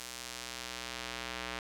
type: tone with band-pass filter sweep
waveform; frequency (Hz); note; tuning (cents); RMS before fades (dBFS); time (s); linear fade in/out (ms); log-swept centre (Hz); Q
square; 61.4; B1; -9; -42; 0-1.59; 0; 7300 to 2500; 0.72
effects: none